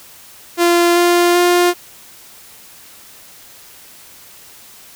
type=tone with pitch steps; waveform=sawtooth; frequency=345.4 / 349 / 352.7 Hz; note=F4 / F4 / F4; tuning=-19 / -1 / +17 cents; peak=-6 dBFS; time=0.57-1.74 s; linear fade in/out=50 ms; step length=390 ms; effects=white hiss -41 dBFS RMS until 4.95 s